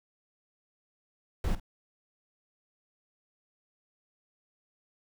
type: noise with echo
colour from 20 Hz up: brown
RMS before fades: -28 dBFS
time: 1.44-1.55 s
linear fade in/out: 2 ms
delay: 49 ms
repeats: 1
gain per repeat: -15 dB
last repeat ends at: 1.599 s
effects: none